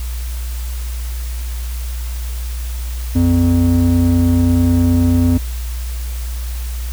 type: ring-modulated tone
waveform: triangle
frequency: 171.9 Hz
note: F3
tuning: 27 cents flat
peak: -5 dBFS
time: 3.15-5.38 s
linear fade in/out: 10 ms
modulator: 82.6 Hz
effects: added 60 Hz sine -20 dBFS peak until 6.92 s + white hiss -35 dBFS RMS until 6.92 s